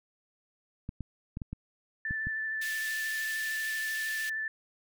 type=clicks; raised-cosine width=5 ms; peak=-24 dBFS; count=7; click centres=0.891 / 1.007 / 1.371 / 1.418 / 1.53 / 2.109 / 2.27 s
type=tone with vibrato; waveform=sine; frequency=1760 Hz; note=A6; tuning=in tune; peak=-31 dBFS; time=2.05-4.48 s; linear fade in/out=2 ms; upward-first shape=triangle; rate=13 Hz; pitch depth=18 cents each way
type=high-pass noise; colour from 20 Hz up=pink; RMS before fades=-41 dBFS; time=2.61-4.3 s; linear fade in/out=10 ms; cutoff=2100 Hz; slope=24 dB/octave
effects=none